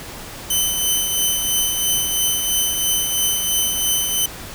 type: tone with tremolo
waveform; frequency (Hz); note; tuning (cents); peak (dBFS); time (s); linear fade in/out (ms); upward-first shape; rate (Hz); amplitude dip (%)
10% pulse; 3040; F#7; +46; -7; 0.5-4.26; 5; triangle; 3; 45
effects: pink hiss -34 dBFS RMS until 4.54 s